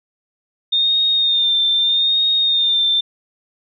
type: tone with vibrato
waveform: sine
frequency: 3645 Hz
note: A#7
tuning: 40 cents flat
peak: -13 dBFS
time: 0.72-3.01 s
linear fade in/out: 10 ms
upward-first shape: sine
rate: 0.8 Hz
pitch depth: 38 cents each way
effects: none

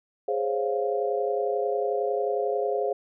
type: chord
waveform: sine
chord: Db major seventh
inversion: second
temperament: equal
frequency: 415.3 / 523.3 / 554.4 / 698.5 Hz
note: Ab4 / C5 / Db5 / F5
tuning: 0 / 0 / 0 / 0 cents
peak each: -27 / -29 / -33 / -30 dBFS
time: 0.28-2.93 s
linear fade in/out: 5 ms
effects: none

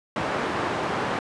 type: band-pass noise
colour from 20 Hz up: white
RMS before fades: -27 dBFS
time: 0.16-1.19 s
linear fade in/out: 2 ms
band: 110 to 1200 Hz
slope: 12 dB/octave
effects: resampled to 22050 Hz

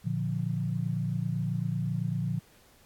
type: chord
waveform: sine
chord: Bb major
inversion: none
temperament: equal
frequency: 116.54 / 146.83 / 174.61 Hz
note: Bb2 / D3 / F3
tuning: 0 / 0 / 0 cents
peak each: -32 dBFS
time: 0.04-2.4 s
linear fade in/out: 20 ms
effects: pink hiss -60 dBFS RMS until 2.85 s + AAC 64 kbps

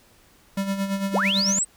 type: tone with tremolo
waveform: square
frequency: 196 Hz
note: G3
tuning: in tune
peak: -22 dBFS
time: 0.57-1.59 s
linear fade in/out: 5 ms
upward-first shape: sine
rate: 8.9 Hz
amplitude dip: 60%
type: linear sweep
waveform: sine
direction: up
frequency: 163 to 8250 Hz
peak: -20 dBFS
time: 1.13-1.65 s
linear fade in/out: 20 ms
effects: pink hiss -56 dBFS RMS until 1.76 s

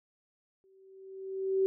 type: tone with exponential growth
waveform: sine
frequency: 383.7 Hz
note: G4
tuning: 37 cents flat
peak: -22 dBFS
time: 0.64-1.66 s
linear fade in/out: 0 ms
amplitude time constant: 220 ms
effects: none

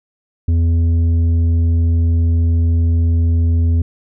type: tone with tanh clipping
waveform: triangle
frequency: 83.5 Hz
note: E2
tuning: 23 cents sharp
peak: -12 dBFS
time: 0.48-3.82 s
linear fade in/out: 5 ms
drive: 11 dB
effects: none

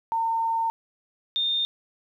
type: tone pair in turn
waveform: sine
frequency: 909 / 3636 Hz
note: A#5 / A#7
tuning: -44 / -44 cents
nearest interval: 2 octaves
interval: 2400 cents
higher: second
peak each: -22 dBFS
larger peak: neither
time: 0.12-0.7 / 1.36-1.65 s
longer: first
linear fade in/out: 0 ms
effects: 10-bit

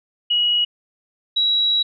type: tone pair in turn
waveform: sine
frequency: 2908 / 3882 Hz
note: F#7 / B7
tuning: -31 / -31 cents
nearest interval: perfect fourth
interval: 500 cents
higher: second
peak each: -15 dBFS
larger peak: neither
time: 0.3-0.65 / 1.36-1.83 s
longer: second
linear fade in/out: 10 ms
effects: none

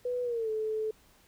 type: tone with pitch glide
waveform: sine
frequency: 493.9 to 435 Hz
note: B4 to A4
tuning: 0 to -20 cents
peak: -29 dBFS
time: 0.05-0.91 s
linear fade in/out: 5 ms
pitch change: -220 cents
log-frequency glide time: 0.23-0.5 s
effects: pink hiss -62 dBFS RMS until 1.27 s

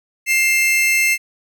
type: tone pair together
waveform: 45% pulse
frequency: 2112 / 2661 Hz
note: C7 / E7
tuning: +16 / +16 cents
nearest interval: major third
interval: 400 cents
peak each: -15 / -18 dBFS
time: 0.26-1.18 s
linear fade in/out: 50 ms
effects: none

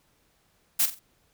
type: noise with echo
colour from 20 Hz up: blue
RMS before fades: -22 dBFS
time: 0.79-0.86 s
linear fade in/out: 10 ms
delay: 45 ms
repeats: 3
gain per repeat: -10 dB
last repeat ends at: 0.995 s
effects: pink hiss -67 dBFS RMS until 1.33 s

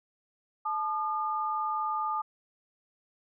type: tone pair together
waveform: sine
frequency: 868 / 1212.5 Hz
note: A5 / D#6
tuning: -24 / -45 cents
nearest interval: tritone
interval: 579 cents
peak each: -32 / -30 dBFS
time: 0.65-2.22 s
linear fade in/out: 10 ms
effects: none

